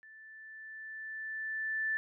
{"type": "tone with level ramp", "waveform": "sine", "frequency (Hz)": 1760, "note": "A6", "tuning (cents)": 0, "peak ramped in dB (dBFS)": [-52, -29], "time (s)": [0.03, 1.97], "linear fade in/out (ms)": 0, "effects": []}